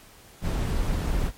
brown noise, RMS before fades -25 dBFS, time 0.41-1.32 s, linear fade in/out 50 ms, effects pink hiss -51 dBFS RMS until 1.37 s + MP3 64 kbps

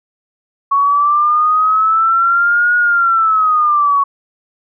sine linear two-way sweep, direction up then down, 1108.7 to 1450 to 1108.7 Hz, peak -9 dBFS, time 0.71-4.04 s, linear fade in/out 10 ms, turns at 2.76 s, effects none

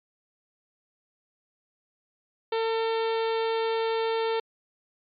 harmonic tone, 450.8 Hz, A4, 42 cents sharp, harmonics 1 / 2 / 3 / 4 / 5 / 6 / 7 / 8 / 9 / 10, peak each -25 / -31 / -38 / -41 / -42 / -43 / -43 / -42 / -46 / -48 dBFS, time 2.52-4.4 s, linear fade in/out 5 ms, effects MP3 64 kbps

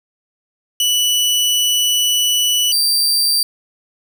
sawtooth tone pair in turn, 2960 / 4688 Hz, F#7 / D8, 0 / -4 cents, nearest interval minor sixth, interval 796 cents, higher second, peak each -10 dBFS, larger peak neither, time 0.8-2.72 / 2.72-3.43 s, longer first, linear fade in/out 2 ms, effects none

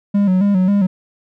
triangle tone with vibrato, 193.3 Hz, G3, 24 cents flat, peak -9 dBFS, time 0.14-0.87 s, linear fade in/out 10 ms, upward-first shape square, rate 3.7 Hz, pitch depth 77 cents each way, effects none

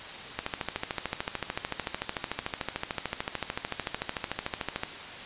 click train, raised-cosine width 0.3 ms, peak -13 dBFS, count 61, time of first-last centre 0.39-4.834 s, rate 13.5 Hz, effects white hiss -40 dBFS RMS until 5.25 s + resampled to 8000 Hz

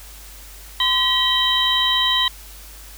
sine tone cluster, 1027 / 1928 / 3116 / 3865 Hz, C6 / B6 / G7 / B7, -33 / -42 / -11 / -38 cents, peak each -23 / -24 / -19 / -20 dBFS, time 0.8-2.28 s, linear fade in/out 2 ms, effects added 50 Hz sine -40 dBFS peak until 2.97 s + white hiss -42 dBFS RMS until 2.97 s

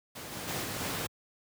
pink noise with level steps, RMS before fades -42 / -39 / -34 / -36 / -34 dBFS, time 0.15-1.07 s, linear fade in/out 10 ms, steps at 0.31 / 0.47 / 0.63 / 0.79 s, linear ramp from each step 20 ms, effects high-pass 100 Hz 12 dB/octave

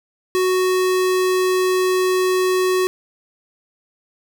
square tone, 370 Hz, F#4, in tune, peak -16 dBFS, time 0.35-2.87 s, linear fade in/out 0 ms, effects 9-bit

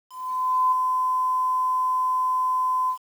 sine tone with ADSR envelope, 1020 Hz, C6, 44 cents flat, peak -16 dBFS, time 0.09-2.98 s, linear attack 630 ms, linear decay 8 ms, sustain -4 dB, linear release 88 ms, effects 8-bit

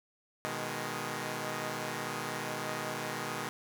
5% pulse chord, G# minor, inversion first, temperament equal, 123.47 / 155.56 / 207.7 Hz, B2 / D#3 / G#3, 0 / 0 / 0 cents, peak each -28 dBFS, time 0.45-3.49 s, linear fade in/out 0 ms, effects none

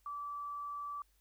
sine tone, 1158 Hz, D6, 25 cents flat, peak -39 dBFS, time 0.06-1.02 s, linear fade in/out 2 ms, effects added 50 Hz sine -70 dBFS peak until 1.2 s + white hiss -75 dBFS RMS until 1.2 s

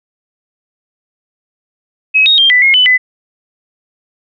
sine tone with pitch steps, 2554 / 3747 / 3186 / 1988 / 2153 / 3002 / 2008 Hz, D#7 / A#7 / G7 / B6 / C7 / F#7 / B6, +45 / +8 / +27 / +11 / +49 / +24 / +28 cents, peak -5 dBFS, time 2.14-2.98 s, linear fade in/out 20 ms, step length 120 ms, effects none

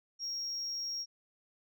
sine tone, 5588 Hz, F8, in tune, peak -33 dBFS, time 0.19-1.06 s, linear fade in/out 50 ms, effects tanh soft clip ceiling -33 dBFS

